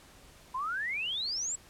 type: exponential sweep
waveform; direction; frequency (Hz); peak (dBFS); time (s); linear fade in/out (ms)
sine; up; 984 to 7902; -31; 0.54-1.56; 10
effects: pink hiss -56 dBFS RMS until 1.69 s + low-pass 12000 Hz 12 dB/octave